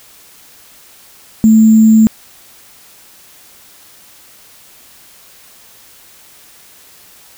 sine tone with sample-and-hold, 220 Hz, A3, in tune, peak -3 dBFS, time 1.44-2.07 s, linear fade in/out 0 ms, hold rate 7350 Hz, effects white hiss -42 dBFS RMS until 7.37 s

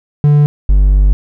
triangle tone pair in turn, 146.83 / 49 Hz, D3 / G1, 0 / 0 cents, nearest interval octave + perfect fifth, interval 1900 cents, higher first, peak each -3 dBFS, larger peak neither, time 0.24-0.46 / 0.69-1.13 s, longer second, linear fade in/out 0 ms, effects none

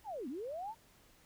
sine linear two-way sweep, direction down then up, 932.3 to 230.5 to 932.3 Hz, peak -39 dBFS, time 0.04-0.75 s, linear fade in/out 50 ms, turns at 0.28 s, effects pink hiss -65 dBFS RMS until 1.25 s

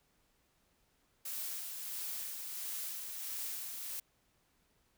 blue noise with tremolo, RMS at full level -40 dBFS, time 1.25-4 s, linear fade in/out 5 ms, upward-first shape sine, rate 1.5 Hz, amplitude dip 35%, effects pink hiss -74 dBFS RMS until 4.97 s

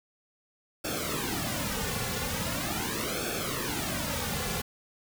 pink noise with flanger, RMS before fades -32 dBFS, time 0.84-4.62 s, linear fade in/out 10 ms, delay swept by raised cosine 1 to 3.2 ms, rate 0.41 Hz, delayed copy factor -0.85, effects none

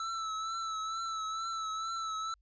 square tone with vibrato, 1318.5 Hz, E6, in tune, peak -35 dBFS, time 0-2.34 s, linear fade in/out 2 ms, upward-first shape triangle, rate 2.2 Hz, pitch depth 41 cents each way, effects added 50 Hz sine -66 dBFS peak until 2.41 s + resampled to 16000 Hz

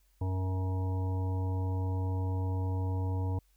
harmonic tone with a mistuned harmonic, 93.5 Hz, F#2, 19 cents sharp, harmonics 1 / 3 / 5 / 7 / 9 / 10, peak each -29 / -41 / -44 / -50 / -48 / -47 dBFS, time 0.21-3.39 s, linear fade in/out 5 ms, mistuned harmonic 10, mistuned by +27 cents, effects added 47 Hz sine -65 dBFS peak until 3.56 s + white hiss -73 dBFS RMS until 3.56 s

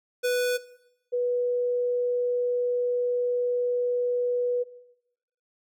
square / sine tone pair in turn, 493.9 / 489.9 Hz, B4 / B4, 0 / -14 cents, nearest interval unison, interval 14 cents, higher first, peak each -23 dBFS, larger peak neither, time 0.23-0.58 / 1.12-4.64 s, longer second, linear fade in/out 20 ms, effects noise-tail reverb RT60 0.9 s tail -18 dB re dry

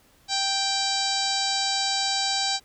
harmonic tone, 784 Hz, G5, in tune, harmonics 1 / 2 / 3 / 4 / 5 / 6 / 7 / 8 / 9 / 10, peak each -29 / -35 / -37 / -35 / -28 / -29 / -33 / -38 / -35 / -37 dBFS, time 0.28-2.6 s, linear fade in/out 50 ms, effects pink hiss -59 dBFS RMS until 2.64 s

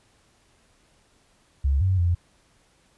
sine tone with pitch steps, 69 / 94.1 / 86.9 Hz, C#2 / F#2 / F2, -7 / +30 / -8 cents, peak -18 dBFS, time 1.64-2.15 s, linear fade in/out 10 ms, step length 170 ms, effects pink hiss -62 dBFS RMS until 2.97 s + resampled to 24000 Hz

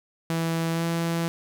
sawtooth tone with pitch glide, 164.81 to 167.3 Hz, E3 to E3, 0 to +26 cents, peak -20 dBFS, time 0.3-1.28 s, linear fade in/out 0 ms, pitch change +26 cents, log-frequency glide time 0.72-0.84 s, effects none

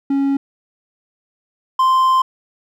triangle tone pair in turn, 276.2 / 1042.8 Hz, C#4 / C6, -6 / -6 cents, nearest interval octave + major seventh, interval 2300 cents, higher second, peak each -12 / -9 dBFS, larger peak second, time 0.1-0.37 / 1.79-2.22 s, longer second, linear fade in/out 5 ms, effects none

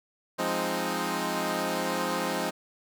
10% pulse chord, F minor seventh, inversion none, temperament equal, 174.61 / 207.7 / 261.6 / 311.1 Hz, F3 / Ab3 / C4 / Eb4, 0 / 0 / 0 / 0 cents, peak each -25 dBFS, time 0.38-2.51 s, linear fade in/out 20 ms, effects none

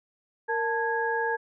sine tone cluster, 464 / 884 / 1652 Hz, A#4 / A5 / G#6, -8 / +8 / -10 cents, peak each -29 dBFS, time 0.48-1.37 s, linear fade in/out 20 ms, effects none

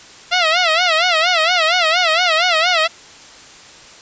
10% pulse tone with vibrato, 678 Hz, E5, 49 cents sharp, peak -4 dBFS, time 0.31-2.88 s, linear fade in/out 20 ms, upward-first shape sine, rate 4.3 Hz, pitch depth 140 cents each way, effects white hiss -40 dBFS RMS until 4.01 s + resampled to 16000 Hz

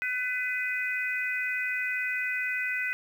harmonic tone, 501 Hz, B4, 25 cents sharp, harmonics 3 / 4 / 5, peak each -32 / -31 / -33 dBFS, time 0.02-2.93 s, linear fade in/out 0 ms, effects 9-bit

